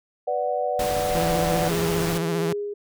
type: chord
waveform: sine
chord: B minor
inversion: none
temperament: equal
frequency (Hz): 493.9 / 587.3 / 740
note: B4 / D5 / F#5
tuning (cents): 0 / 0 / 0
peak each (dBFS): -27 / -26 / -26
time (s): 0.27-1.69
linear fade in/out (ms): 10
type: noise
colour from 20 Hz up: pink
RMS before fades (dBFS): -30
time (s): 0.79-2.18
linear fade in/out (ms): 5
type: tone with vibrato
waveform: sawtooth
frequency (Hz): 167.6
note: E3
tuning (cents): +29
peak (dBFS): -20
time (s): 1.15-2.53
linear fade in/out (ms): 2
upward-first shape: sine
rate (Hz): 15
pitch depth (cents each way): 62
type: tone with tremolo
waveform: sine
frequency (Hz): 410.4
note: G#4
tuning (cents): -21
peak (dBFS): -24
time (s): 1.7-2.74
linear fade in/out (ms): 10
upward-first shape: sine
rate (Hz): 1.6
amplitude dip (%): 45
effects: none